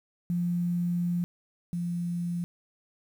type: tone pair in turn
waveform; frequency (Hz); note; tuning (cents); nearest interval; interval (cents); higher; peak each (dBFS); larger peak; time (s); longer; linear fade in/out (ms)
sine; 174.61 / 173.4; F3 / F3; 0 / -12; unison; 12; first; -25 / -28; first; 0.3-1.24 / 1.73-2.44; first; 0
effects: 9-bit